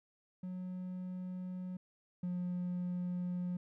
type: tone pair in turn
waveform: triangle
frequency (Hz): 182.9 / 178.72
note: F#3 / F3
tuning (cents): -20 / +40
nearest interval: unison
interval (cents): 40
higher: first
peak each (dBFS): -37 / -32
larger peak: second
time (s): 0.43-1.77 / 2.23-3.57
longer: neither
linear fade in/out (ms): 5
effects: tanh soft clip ceiling -29 dBFS